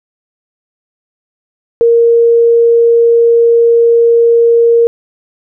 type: tone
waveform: sine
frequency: 466.2 Hz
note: A#4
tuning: in tune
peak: -4 dBFS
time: 1.81-4.87 s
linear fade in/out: 0 ms
effects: none